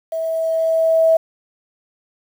sine tone with level ramp, 650 Hz, E5, 24 cents flat, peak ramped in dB -20 to -9 dBFS, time 0.12-1.17 s, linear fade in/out 5 ms, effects 7-bit

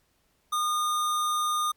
square tone, 1220 Hz, D#6, 34 cents flat, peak -25 dBFS, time 0.52-1.72 s, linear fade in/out 10 ms, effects pink hiss -69 dBFS RMS until 1.76 s + MP3 96 kbps

